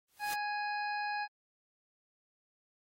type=noise with exponential growth; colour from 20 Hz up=white; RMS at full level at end=-38 dBFS; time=0.08-0.34 s; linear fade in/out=5 ms; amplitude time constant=56 ms
type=harmonic tone; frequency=830.6 Hz; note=G#5; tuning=in tune; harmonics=1 / 2 / 3 / 5 / 6; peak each=-35 / -39 / -44 / -49 / -52 dBFS; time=0.19-1.28 s; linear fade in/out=50 ms
effects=AAC 48 kbps